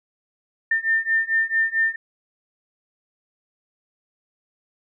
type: beating tone pair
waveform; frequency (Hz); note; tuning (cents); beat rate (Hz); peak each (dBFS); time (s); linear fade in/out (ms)
sine; 1800 / 1804.5; A6 / A6; +39 / +43; 4.5; -22 / -21; 0.71-1.96; 5
effects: none